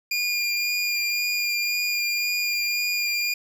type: tone with vibrato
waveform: 25% pulse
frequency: 2415 Hz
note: D7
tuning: 48 cents sharp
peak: -19 dBFS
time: 0.11-3.34 s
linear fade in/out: 5 ms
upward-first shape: sine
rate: 1.9 Hz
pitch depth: 12 cents each way
effects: none